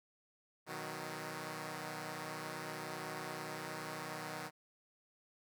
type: chord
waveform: 5% pulse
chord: B major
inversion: none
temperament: equal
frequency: 123.47 / 155.56 / 185 Hz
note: B2 / D#3 / F#3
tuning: 0 / 0 / 0 cents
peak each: -38 / -33 / -36 dBFS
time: 0.66-4.51 s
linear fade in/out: 50 ms
effects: none